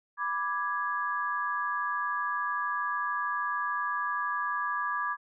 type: chord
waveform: sine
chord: G# diminished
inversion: first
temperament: equal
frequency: 987.8 / 1174.7 / 1661.2 Hz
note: B5 / D6 / G#6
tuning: 0 / 0 / 0 cents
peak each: -35 / -31 / -33 dBFS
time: 0.17-5.17 s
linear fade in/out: 50 ms
effects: none